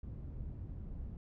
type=low-pass noise; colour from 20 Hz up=white; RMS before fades=-44 dBFS; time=0.03-1.17 s; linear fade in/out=2 ms; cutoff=100 Hz; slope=12 dB/octave; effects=none